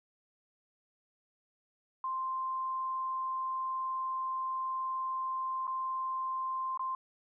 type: tone with dropouts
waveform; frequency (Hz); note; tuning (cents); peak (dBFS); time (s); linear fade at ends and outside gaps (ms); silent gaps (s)
sine; 1046.5; C6; 0; -32; 2.04-6.95; 2; 5.67-5.677 / 6.775-6.794
effects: none